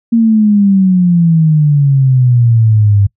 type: exponential sweep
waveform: sine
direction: down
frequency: 233.1 to 98.8 Hz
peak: -5 dBFS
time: 0.12-3.07 s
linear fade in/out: 10 ms
effects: noise-tail reverb RT60 0.1 s tail -23 dB re dry